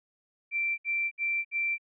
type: tone bursts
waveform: sine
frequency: 2349 Hz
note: D7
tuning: in tune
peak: -26 dBFS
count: 4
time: 0.51-1.782 s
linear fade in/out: 50 ms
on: 270 ms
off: 64 ms
effects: none